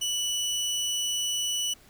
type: tone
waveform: 25% pulse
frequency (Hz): 2960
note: F#7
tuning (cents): 0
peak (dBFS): -23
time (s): 0.01-1.74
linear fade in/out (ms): 10
effects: pink hiss -56 dBFS RMS until 1.89 s